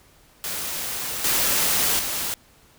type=noise with level steps; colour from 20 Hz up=white; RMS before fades=-29 / -21 / -27 dBFS; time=0.44-2.34 s; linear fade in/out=0 ms; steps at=1.24 / 1.99 s; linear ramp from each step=5 ms; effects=pink hiss -55 dBFS RMS until 2.78 s